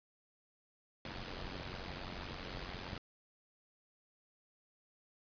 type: noise with amplitude modulation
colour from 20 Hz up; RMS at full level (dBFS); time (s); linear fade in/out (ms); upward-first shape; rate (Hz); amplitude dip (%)
pink; -41; 1.05-2.98; 2; sine; 91.5; 70
effects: resampled to 11025 Hz